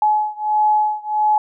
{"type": "beating tone pair", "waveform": "sine", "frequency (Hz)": [849, 850.5], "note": ["G#5", "G#5"], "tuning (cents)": [38, 41], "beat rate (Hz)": 1.5, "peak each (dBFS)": [-17, -18], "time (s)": [0.02, 1.38], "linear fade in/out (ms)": 2, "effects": []}